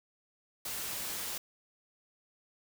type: noise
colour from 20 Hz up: white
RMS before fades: -38 dBFS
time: 0.65-1.38 s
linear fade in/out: 5 ms
effects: none